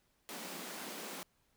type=high-pass noise; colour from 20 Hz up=pink; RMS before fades=-45 dBFS; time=0.29-1.23 s; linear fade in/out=0 ms; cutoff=170 Hz; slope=96 dB/octave; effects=pink hiss -75 dBFS RMS until 1.56 s